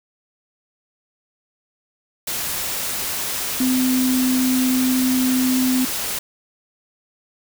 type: tone in noise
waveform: sine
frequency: 256.3 Hz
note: C4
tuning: 36 cents flat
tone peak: -16 dBFS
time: 3.6-5.85 s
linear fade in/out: 5 ms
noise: white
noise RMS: -25 dBFS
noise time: 2.27-6.19 s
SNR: +6 dB
effects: none

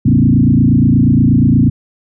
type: tone with frequency modulation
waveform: sine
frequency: 185 Hz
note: F#3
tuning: in tune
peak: -6 dBFS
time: 0.05-1.7 s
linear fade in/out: 10 ms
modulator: 28.4 Hz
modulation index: 3.2
effects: none

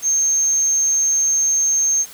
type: tone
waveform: sine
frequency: 6380 Hz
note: G8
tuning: 30 cents sharp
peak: -14 dBFS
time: 0.02-2.06 s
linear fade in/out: 50 ms
effects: white hiss -40 dBFS RMS until 2.13 s

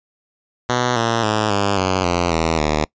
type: tone with pitch steps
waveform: 5% pulse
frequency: 123.47 / 115.2 / 107.49 / 100.29 / 93.57 / 87.31 / 81.46 / 76 Hz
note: B2 / A#2 / A2 / G2 / F#2 / F2 / E2 / D#2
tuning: 0 / -20 / -40 / +40 / +20 / 0 / -20 / -40 cents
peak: -5 dBFS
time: 0.69-2.85 s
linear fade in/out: 5 ms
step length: 270 ms
effects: noise-tail reverb RT60 0.1 s tail -24 dB re dry + resampled to 16000 Hz

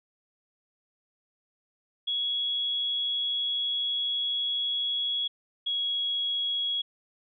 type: tone pair in turn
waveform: sine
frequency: 3344 / 3325 Hz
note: G#7 / G#7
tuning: +11 / +1 cents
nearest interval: unison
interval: 10 cents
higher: first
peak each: -26 dBFS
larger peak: neither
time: 2.07-5.28 / 5.66-6.82 s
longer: first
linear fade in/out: 10 ms
effects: none

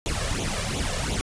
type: noise with flanger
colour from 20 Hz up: pink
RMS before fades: -27 dBFS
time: 0.06-1.21 s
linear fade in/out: 0 ms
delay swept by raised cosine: 0.29 to 1.79 ms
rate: 2.8 Hz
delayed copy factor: +0.75
effects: resampled to 22050 Hz

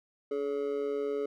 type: tone with amplitude modulation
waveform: triangle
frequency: 425.9 Hz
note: G#4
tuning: 44 cents sharp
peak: -24 dBFS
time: 0.31-1.26 s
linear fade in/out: 5 ms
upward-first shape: sine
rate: 139 Hz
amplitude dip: 80%
effects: none

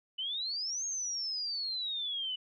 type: exponential two-way sweep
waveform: sine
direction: up then down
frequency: 2960 to 6560 to 2960 Hz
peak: -33 dBFS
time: 0.18-2.36 s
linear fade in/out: 10 ms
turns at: 0.85 s
effects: none

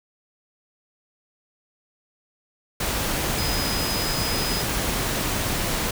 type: tone in noise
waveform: sine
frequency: 5020 Hz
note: D#8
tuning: 15 cents sharp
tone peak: -29 dBFS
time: 3.38-4.62 s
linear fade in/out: 5 ms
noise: pink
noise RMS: -25 dBFS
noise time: 2.8-5.91 s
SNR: -7 dB
effects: none

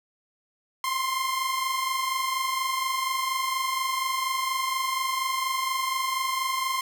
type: tone pair together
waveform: sawtooth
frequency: 1035 / 1059.2 Hz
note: C6 / C6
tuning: -19 / +21 cents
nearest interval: unison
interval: 40 cents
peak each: -27 / -23 dBFS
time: 0.84-6.81 s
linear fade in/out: 2 ms
effects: none

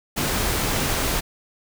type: noise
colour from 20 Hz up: pink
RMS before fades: -23 dBFS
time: 0.16-1.21 s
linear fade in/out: 20 ms
effects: none

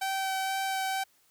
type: tone with vibrato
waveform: sawtooth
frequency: 770 Hz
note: G5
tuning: 31 cents flat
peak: -25 dBFS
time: 0.01-1.04 s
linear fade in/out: 10 ms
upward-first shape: sine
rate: 2.1 Hz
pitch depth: 9 cents each way
effects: white hiss -66 dBFS RMS until 1.3 s + high-pass 60 Hz 12 dB/octave

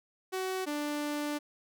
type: tone pair in turn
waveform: sawtooth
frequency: 375.4 / 294.8 Hz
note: F#4 / D4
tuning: +25 / +7 cents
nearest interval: major third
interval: 418 cents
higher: first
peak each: -28 dBFS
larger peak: neither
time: 0.32-0.66 / 0.66-1.39 s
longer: second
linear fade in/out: 20 ms
effects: none

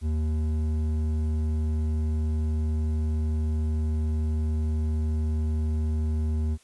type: tone with hard clipping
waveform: sine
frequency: 77.78 Hz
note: D#2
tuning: in tune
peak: -25 dBFS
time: 0.01-6.58 s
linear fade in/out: 50 ms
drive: 8 dB
effects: white hiss -59 dBFS RMS until 6.63 s + resampled to 24000 Hz

